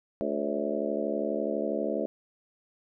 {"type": "harmonic tone with a mistuned harmonic", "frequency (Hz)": 72.2, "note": "D2", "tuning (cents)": -29, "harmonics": [3, 4, 5, 6, 7, 8, 9], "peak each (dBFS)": [-35, -35, -35, -35, -35, -35, -35], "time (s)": [0.21, 2.06], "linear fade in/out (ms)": 0, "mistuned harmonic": 7, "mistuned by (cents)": 62, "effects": []}